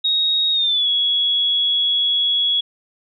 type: tone with pitch glide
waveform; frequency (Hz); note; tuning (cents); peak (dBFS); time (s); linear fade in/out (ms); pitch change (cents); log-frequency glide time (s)
sine; 3764 to 3353; A#7 to G#7; +16 to +16; -15; 0.04-2.61; 10; -200; 0.52-0.88
effects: none